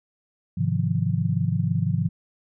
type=chord; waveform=sine; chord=F minor seventh; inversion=first; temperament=just; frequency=104.77 / 130.96 / 157.15 / 174.61 Hz; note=Ab2 / C3 / Eb3 / F3; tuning=+16 / +2 / +18 / 0 cents; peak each=-26 dBFS; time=0.57-2.09 s; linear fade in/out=10 ms; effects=none